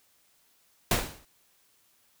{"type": "noise with exponential decay", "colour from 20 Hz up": "pink", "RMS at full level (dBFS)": -21, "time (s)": [0.91, 1.25], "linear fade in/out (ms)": 2, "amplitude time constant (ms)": 73, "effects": ["white hiss -66 dBFS RMS until 2.2 s"]}